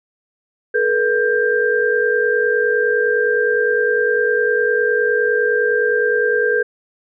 sine tone cluster, 430.6 / 480.4 / 1587 Hz, A4 / B4 / G6, -37 / -48 / +21 cents, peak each -18 dBFS, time 0.74-6.63 s, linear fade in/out 10 ms, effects none

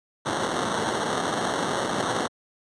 blue noise with sample-and-hold, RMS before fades -26 dBFS, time 0.25-2.28 s, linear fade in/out 20 ms, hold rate 2450 Hz, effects high-pass 150 Hz 12 dB/octave + resampled to 22050 Hz

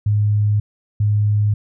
sine tone pair in turn, 104.5 / 104.5 Hz, G#2 / G#2, +11 / +11 cents, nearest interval unison, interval 0 cents, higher neither, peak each -13 dBFS, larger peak neither, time 0.06-0.6 / 1-1.54 s, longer neither, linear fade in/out 5 ms, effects none

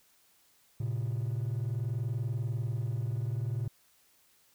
triangle tone pair together, 113.09 / 133.6 Hz, A2 / C3, +48 / +36 cents, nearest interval minor third, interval 288 cents, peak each -29 / -32 dBFS, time 0.8-3.68 s, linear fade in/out 5 ms, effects tanh soft clip ceiling -24 dBFS + white hiss -66 dBFS RMS until 4.54 s

